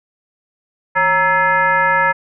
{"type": "tone with frequency modulation", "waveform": "sine", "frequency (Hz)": 1318.5, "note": "E6", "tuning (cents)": 0, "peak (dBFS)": -11, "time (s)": [0.95, 2.13], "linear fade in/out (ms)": 20, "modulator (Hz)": 386, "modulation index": 1.7, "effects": []}